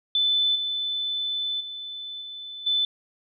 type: tone with level steps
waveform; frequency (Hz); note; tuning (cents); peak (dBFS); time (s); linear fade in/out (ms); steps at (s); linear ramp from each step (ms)
sine; 3512; A7; -4; -19 / -25 / -33 / -35 / -20; 0.15-2.85; 2; 0.55 / 1.6 / 2.21 / 2.66; 10
effects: none